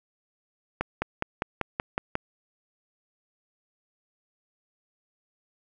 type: accelerating click train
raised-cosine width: 0.5 ms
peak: -11 dBFS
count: 8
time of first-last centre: 0.81-2.154 s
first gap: 210 ms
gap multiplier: 0.97
effects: none